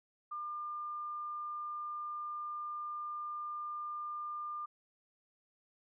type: tone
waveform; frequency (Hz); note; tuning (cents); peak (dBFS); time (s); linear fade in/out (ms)
sine; 1200; D6; +37; -38; 0.31-4.66; 10
effects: none